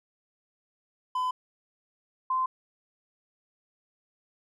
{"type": "tone pair in turn", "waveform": ["triangle", "sine"], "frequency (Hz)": [1011, 1035.2], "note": ["B5", "C6"], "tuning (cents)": [40, -19], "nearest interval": "unison", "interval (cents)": 41, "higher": "second", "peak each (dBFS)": -24, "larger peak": "neither", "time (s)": [[1.15, 1.31], [2.3, 2.46]], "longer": "neither", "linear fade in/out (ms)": 5, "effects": []}